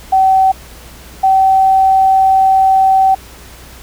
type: tone pair in turn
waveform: sine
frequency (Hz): 764 / 767.4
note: G5 / G5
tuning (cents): -45 / -37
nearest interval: unison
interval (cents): 8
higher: second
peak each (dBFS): -6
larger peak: neither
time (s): 0.12-0.52 / 1.23-3.15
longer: second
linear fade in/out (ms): 10
effects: added 60 Hz sine -37 dBFS peak until 3.82 s + pink hiss -37 dBFS RMS until 3.82 s